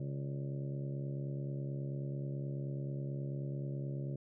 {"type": "harmonic tone with a mistuned harmonic", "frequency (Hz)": 69.3, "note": "C#2", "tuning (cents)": 0, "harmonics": [2, 3, 4, 5, 6, 7, 8, 9], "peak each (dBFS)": [-37, -48, -51, -48, -54, -60, -53, -57], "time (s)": [0, 4.16], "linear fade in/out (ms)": 5, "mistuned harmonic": 9, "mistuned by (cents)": -71, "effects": []}